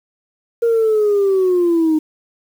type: linear sweep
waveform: sine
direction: down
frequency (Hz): 470 to 306.7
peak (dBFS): -10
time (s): 0.62-1.99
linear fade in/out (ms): 10
effects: tanh soft clip ceiling -9 dBFS + 7-bit